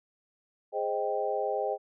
sine chord, Ab major seventh, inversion none, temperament equal, 415.3 / 523.3 / 622.3 / 784 Hz, Ab4 / C5 / Eb5 / G5, 0 / 0 / 0 / 0 cents, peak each -33 dBFS, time 0.72-1.78 s, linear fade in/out 50 ms, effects none

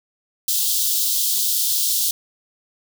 white high-pass noise, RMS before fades -20 dBFS, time 0.48-2.11 s, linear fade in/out 2 ms, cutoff 3300 Hz, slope 48 dB/octave, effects none

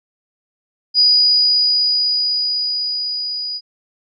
sine tone with level ramp, 4918 Hz, D#8, 21 cents flat, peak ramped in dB -8 to -22 dBFS, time 0.94-3.61 s, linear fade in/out 50 ms, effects none

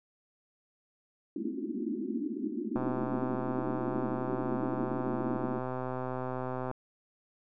pink band-pass noise, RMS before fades -35 dBFS, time 1.36-5.59 s, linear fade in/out 2 ms, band 210 to 370 Hz, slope 96 dB/octave
click train, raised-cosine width 1 ms, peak -22 dBFS, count 507, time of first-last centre 2.76-6.713 s, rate 128 Hz
effects none

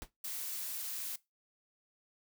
pink noise with exponential decay, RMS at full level -40 dBFS, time 0.02-0.1 s, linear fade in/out 0 ms, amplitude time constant 16 ms
blue noise, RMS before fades -40 dBFS, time 0.24-1.16 s, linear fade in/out 5 ms
effects noise-tail reverb RT60 0.2 s tail -20 dB re dry

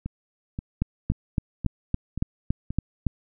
two click trains, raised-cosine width 5 ms, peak -18 / -10 dBFS, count 6 / 9, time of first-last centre 0.06-2.706 / 0.82-3.067 s, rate 1.89 / 3.56 Hz, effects none

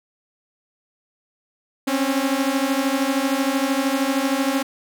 sawtooth beating tone pair, 264.8 / 277.8 Hz, C4 / C#4, +21 / +4 cents, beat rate 13 Hz, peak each -18 dBFS, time 1.87-4.63 s, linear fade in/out 10 ms, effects none

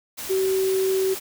sine tone in noise, 380.7 Hz, F#4, 49 cents sharp, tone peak -19 dBFS, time 0.29-1.15 s, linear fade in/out 20 ms, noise white, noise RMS -33 dBFS, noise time 0.17-1.2 s, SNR +11 dB, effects none

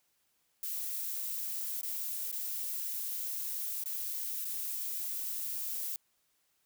violet noise with dropouts, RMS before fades -37 dBFS, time 0.63-5.96 s, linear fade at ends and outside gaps 1 ms, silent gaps 1.812-1.831 / 2.315-2.326 / 3.838-3.858 / 4.446-4.452 s, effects white hiss -75 dBFS RMS until 6.65 s

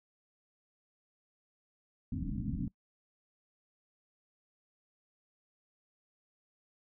white low-pass noise, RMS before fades -36 dBFS, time 2.12-2.68 s, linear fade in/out 5 ms, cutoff 280 Hz, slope 96 dB/octave, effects noise-tail reverb RT60 0.1 s tail -23 dB re dry

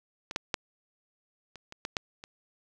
clicks, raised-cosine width 0.2 ms, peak -20 / -11 / -10 / -28 / -26 / -16 / -11 / -26 dBFS, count 8, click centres 0.311 / 0.361 / 0.542 / 1.557 / 1.724 / 1.851 / 1.968 / 2.239 s, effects none

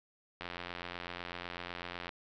click train, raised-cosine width 0.3 ms, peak -24 dBFS, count 149, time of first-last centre 0.41-2.092 s, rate 88 Hz, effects low-pass 5000 Hz 12 dB/octave

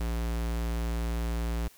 square tone, 57.5 Hz, A#1, 23 cents flat, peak -29 dBFS, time 0-1.68 s, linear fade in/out 5 ms, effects white hiss -57 dBFS RMS until 1.77 s

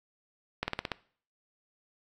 slowing click train, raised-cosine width 0.3 ms, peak -14 dBFS, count 6, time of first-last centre 0.63-0.918 s, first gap 50 ms, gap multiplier 1.07, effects noise-tail reverb RT60 0.5 s tail -21 dB re dry + AAC 64 kbps

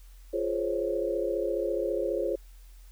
sine chord, Db major seventh, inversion first, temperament just, 346.5 / 415.8 / 519.7 / 554.4 Hz, F4 / Ab4 / C5 / Db5, -14 / +2 / -12 / 0 cents, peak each -32 dBFS, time 0.33-2.36 s, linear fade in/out 10 ms, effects added 43 Hz sine -47 dBFS peak until 2.91 s + white hiss -62 dBFS RMS until 2.91 s

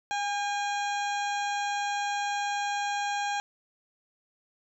harmonic tone with a mistuned harmonic, 816 Hz, G#5, 31 cents flat, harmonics 1 / 2 / 3 / 4 / 5 / 7 / 8 / 9, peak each -29 / -35 / -39 / -41 / -43 / -46 / -47 / -48 dBFS, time 0.11-3.4 s, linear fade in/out 0 ms, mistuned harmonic 2, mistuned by -27 cents, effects 11-bit

